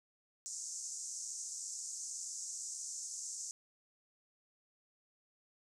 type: band-pass noise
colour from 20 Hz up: pink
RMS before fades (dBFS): -44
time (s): 0.46-3.51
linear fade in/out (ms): 0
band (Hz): 6000 to 8000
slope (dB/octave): 48
effects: none